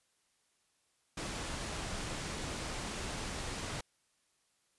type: low-pass noise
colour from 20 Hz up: pink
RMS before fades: -40 dBFS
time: 1.17-3.81 s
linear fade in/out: 5 ms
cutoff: 9700 Hz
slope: 24 dB/octave
effects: white hiss -75 dBFS RMS until 4.78 s + resampled to 24000 Hz